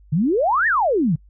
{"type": "exponential two-way sweep", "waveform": "sine", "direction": "up then down", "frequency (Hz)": [138.59, 1900, 138.59], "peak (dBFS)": -15, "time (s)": [0.12, 1.16], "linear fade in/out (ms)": 10, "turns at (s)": 0.67, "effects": ["noise-tail reverb RT60 0.1 s tail -25 dB re dry", "added 50 Hz sine -46 dBFS peak until 1.29 s"]}